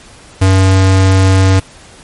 square tone, 95.1 Hz, F#2, 48 cents sharp, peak -6 dBFS, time 0.41-1.6 s, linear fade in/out 10 ms, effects pink hiss -38 dBFS RMS until 2.03 s + MP3 48 kbps

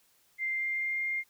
sine tone with pitch glide, 2093 to 2115 Hz, C7 to C7, 0 to +18 cents, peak -29 dBFS, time 0.38-1.24 s, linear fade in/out 50 ms, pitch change +18 cents, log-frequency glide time 0.49-1.01 s, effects white hiss -67 dBFS RMS until 1.29 s

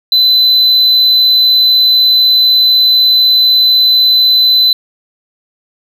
triangle tone, 4022 Hz, B7, 31 cents sharp, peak -4 dBFS, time 0.12-4.73 s, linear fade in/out 2 ms, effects none

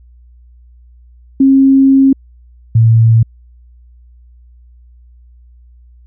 sine tone pair in turn, 270 / 113.52 Hz, C#4 / A#2, -45 / -45 cents, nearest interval octave + minor third, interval 1500 cents, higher first, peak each -4 dBFS, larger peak neither, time 1.4-2.13 / 2.75-3.23 s, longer first, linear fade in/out 5 ms, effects added 60 Hz sine -39 dBFS peak until 6.06 s

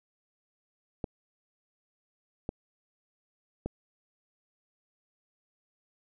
clicks, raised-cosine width 2 ms, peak -19 dBFS, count 3, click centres 1.042 / 2.491 / 3.66 s, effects none

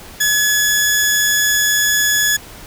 sawtooth tone pair together, 1698 / 3396 Hz, G#6 / G#7, +38 / +38 cents, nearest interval octave, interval 1200 cents, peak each -11 dBFS, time 0.2-2.37 s, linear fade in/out 10 ms, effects pink hiss -37 dBFS RMS until 2.66 s

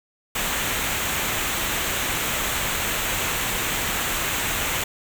pink noise with comb filter, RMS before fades -25 dBFS, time 0.35-4.84 s, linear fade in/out 5 ms, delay 0.2 ms, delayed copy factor -0.55, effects none

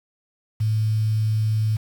sine tone with quantisation, 108.9 Hz, A2, 17 cents flat, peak -18 dBFS, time 0.6-1.77 s, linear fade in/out 10 ms, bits 7, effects none

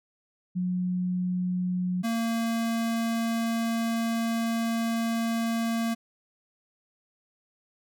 sine / square tone pair in turn, 181.1 / 229 Hz, F#3 / A#3, -37 / -31 cents, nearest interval major third, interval 406 cents, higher second, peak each -25 / -26 dBFS, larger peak first, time 0.55-2.03 / 2.03-5.95 s, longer second, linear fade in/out 20 ms, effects none

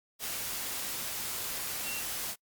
sine tone in noise, 2736 Hz, F7, 36 cents flat, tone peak -38 dBFS, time 1.83-2.03 s, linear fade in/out 50 ms, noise white, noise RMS -36 dBFS, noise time 0.19-2.36 s, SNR -5 dB, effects noise-tail reverb RT60 0.1 s tail -25 dB re dry + Opus 48 kbps

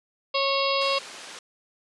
harmonic tone, 549 Hz, C#5, 17 cents flat, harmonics 1 / 2 / 4 / 5 / 6 / 7 / 8 / 9, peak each -26 / -27 / -34 / -30 / -33 / -33 / -32 / -33 dBFS, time 0.34-0.99 s, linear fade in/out 10 ms
white band-pass noise, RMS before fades -42 dBFS, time 0.81-1.39 s, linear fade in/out 2 ms, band 270 to 5300 Hz, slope 12 dB/octave
effects resampled to 24000 Hz

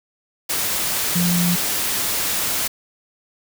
sine tone in noise, 175.2 Hz, F3, 6 cents sharp, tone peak -17 dBFS, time 1.15-1.56 s, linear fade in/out 10 ms, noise white, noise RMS -22 dBFS, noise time 0.49-2.68 s, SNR +2 dB, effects none

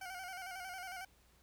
20% pulse tone with vibrato, 740 Hz, F#5, in tune, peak -39 dBFS, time 0.01-1.05 s, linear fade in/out 5 ms, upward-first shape square, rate 11 Hz, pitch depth 55 cents each way, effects added 60 Hz sine -70 dBFS peak until 1.42 s + pink hiss -69 dBFS RMS until 1.42 s

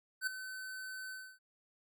square tone with ADSR envelope, 1522 Hz, F#6, 48 cents sharp, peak -31 dBFS, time 0.21-1.39 s, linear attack 60 ms, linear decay 6 ms, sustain -12 dB, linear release 280 ms, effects none

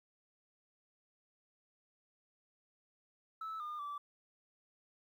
sine tone with pitch steps, 1308 / 1212 / 1160 Hz, E6 / D#6 / D6, -14 / -46 / -22 cents, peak -38 dBFS, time 3.41-3.98 s, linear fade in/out 5 ms, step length 190 ms, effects tanh soft clip ceiling -38 dBFS + 12-bit

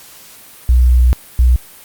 sine tone pair in turn, 61.8 / 61.8 Hz, B1 / B1, +2 / +2 cents, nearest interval unison, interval 0 cents, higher neither, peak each -6 dBFS, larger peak neither, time 0.69-1.13 / 1.39-1.56 s, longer first, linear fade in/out 0 ms, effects white hiss -39 dBFS RMS until 1.84 s + Opus 48 kbps

